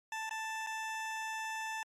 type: tone with dropouts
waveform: 20% pulse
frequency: 882 Hz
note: A5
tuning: 4 cents sharp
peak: -32 dBFS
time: 0.12-1.83 s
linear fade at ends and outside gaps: 2 ms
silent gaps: 0.294-0.309 / 0.665-0.67 s
effects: low-pass 9000 Hz 12 dB/octave + MP3 64 kbps